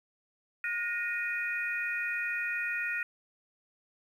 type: tone cluster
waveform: sine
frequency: 1437 / 1864 / 2466 Hz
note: F6 / A#6 / D#7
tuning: +49 / -1 / -16 cents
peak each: -35 / -34 / -35 dBFS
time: 0.64-3.03 s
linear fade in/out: 2 ms
effects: 10-bit